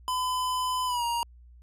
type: tone with pitch glide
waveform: square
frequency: 1010 to 942.4 Hz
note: B5 to A#5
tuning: +39 to +19 cents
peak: -27 dBFS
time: 0.08-1.23 s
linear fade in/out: 0 ms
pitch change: -120 cents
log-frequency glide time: 0.86-1.04 s
effects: added 60 Hz sine -49 dBFS peak until 1.62 s + resampled to 32000 Hz